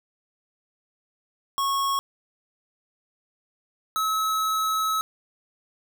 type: tone pair in turn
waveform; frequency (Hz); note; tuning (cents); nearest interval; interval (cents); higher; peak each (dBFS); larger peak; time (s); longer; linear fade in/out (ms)
square; 1100 / 1291.4; C#6 / E6; -14 / -36; minor third; 278; second; -23; neither; 1.58-1.99 / 3.96-5.01; second; 0
effects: none